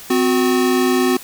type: tone pair together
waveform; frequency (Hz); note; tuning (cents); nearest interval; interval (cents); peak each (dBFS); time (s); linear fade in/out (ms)
square; 256.9 / 365.8; C4 / F#4; -32 / -20; tritone; 612; -17; 0.1-1.17; 5
effects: white hiss -37 dBFS RMS until 1.23 s